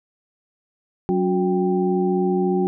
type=tone cluster; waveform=sine; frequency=186.5 / 280.9 / 364.3 / 786 Hz; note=F#3 / C#4 / F#4 / G5; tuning=+14 / +23 / -27 / +4 cents; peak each=-21 / -28 / -20 / -28 dBFS; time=1.09-2.67 s; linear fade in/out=0 ms; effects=none